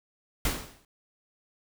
pink noise with exponential decay, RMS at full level -25 dBFS, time 0.45-0.85 s, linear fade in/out 2 ms, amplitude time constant 85 ms, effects none

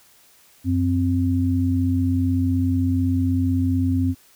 sine tone pair together, 92.5 / 261.6 Hz, F#2 / C4, 0 / 0 cents, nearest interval octave + tritone, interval 1800 cents, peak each -20 dBFS, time 0.64-4.15 s, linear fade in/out 50 ms, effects white hiss -54 dBFS RMS until 4.35 s

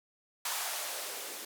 violet noise with band-pass filter sweep, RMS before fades -38 dBFS, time 0.45-1.45 s, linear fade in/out 5 ms, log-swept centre 920 to 340 Hz, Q 1.9, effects none

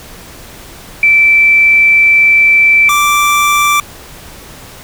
sine / 25% pulse tone pair in turn, 2329 / 1171.9 Hz, D7 / D6, -15 / -4 cents, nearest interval octave, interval 1189 cents, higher first, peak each -4 dBFS, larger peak neither, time 1.03-2.89 / 2.89-3.8 s, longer first, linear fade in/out 2 ms, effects pink hiss -33 dBFS RMS until 4.83 s

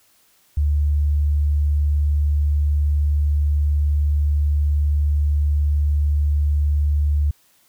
sine tone, 73.42 Hz, D2, in tune, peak -15 dBFS, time 0.57-7.31 s, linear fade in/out 5 ms, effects white hiss -58 dBFS RMS until 7.68 s

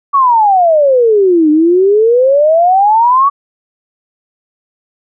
sine exponential two-way sweep, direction down then up, 1145 to 298.7 to 1145 Hz, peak -5 dBFS, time 0.13-3.3 s, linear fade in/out 20 ms, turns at 1.5 s, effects none

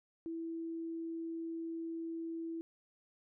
sine tone, 329.6 Hz, E4, in tune, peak -38 dBFS, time 0.26-2.61 s, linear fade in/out 0 ms, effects none

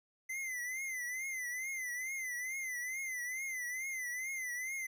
square tone with vibrato, 2040 Hz, C7, 44 cents flat, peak -38 dBFS, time 0.29-4.87 s, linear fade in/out 10 ms, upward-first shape triangle, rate 2.3 Hz, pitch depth 110 cents each way, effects none

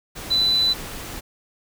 sine tone in noise, 3993 Hz, B7, 18 cents sharp, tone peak -16 dBFS, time 0.3-0.74 s, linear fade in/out 20 ms, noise pink, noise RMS -34 dBFS, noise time 0.15-1.21 s, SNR +15 dB, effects none

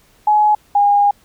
sine tone pair in turn, 844 / 814.1 Hz, G#5 / G#5, +28 / -35 cents, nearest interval minor second, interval 63 cents, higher first, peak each -9 dBFS, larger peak neither, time 0.27-0.55 / 0.75-1.11 s, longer second, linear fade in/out 5 ms, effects pink hiss -53 dBFS RMS until 1.24 s

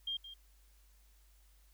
sine tone with echo, 3206 Hz, G7, 38 cents sharp, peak -35 dBFS, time 0.07-0.17 s, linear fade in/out 5 ms, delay 170 ms, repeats 1, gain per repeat -12 dB, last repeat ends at 0.34 s, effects added 50 Hz sine -62 dBFS peak until 1.73 s + white hiss -71 dBFS RMS until 1.73 s

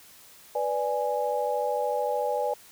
sine chord, G# diminished, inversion first, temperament equal, 493.9 / 587.3 / 830.6 Hz, B4 / D5 / G#5, 0 / 0 / 0 cents, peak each -29 dBFS, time 0.55-2.54 s, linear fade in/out 5 ms, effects white hiss -52 dBFS RMS until 2.71 s

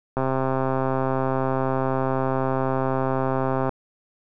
click train, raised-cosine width 1 ms, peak -10 dBFS, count 466, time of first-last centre 0.17-3.693 s, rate 132 Hz, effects none

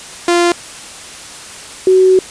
sawtooth / sine tone pair in turn, 346.8 / 374.5 Hz, F4 / F#4, -12 / +21 cents, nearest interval minor second, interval 133 cents, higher second, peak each -5 dBFS, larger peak neither, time 0.28-0.52 / 1.87-2.19 s, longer second, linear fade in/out 2 ms, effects white hiss -31 dBFS RMS until 2.3 s + resampled to 22050 Hz

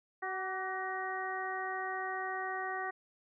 harmonic tone with a mistuned harmonic, 376.2 Hz, F#4, 29 cents sharp, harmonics 1 / 2 / 3 / 4 / 5, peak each -43 / -39 / -42 / -44 / -40 dBFS, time 0.22-2.91 s, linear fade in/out 10 ms, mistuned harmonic 3, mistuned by +40 cents, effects none

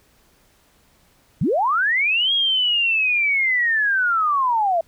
sine linear two-way sweep, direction up then down, 110 to 3305 to 643 Hz, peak -16 dBFS, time 1.41-4.81 s, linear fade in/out 5 ms, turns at 2.33 s, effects pink hiss -58 dBFS RMS until 4.87 s

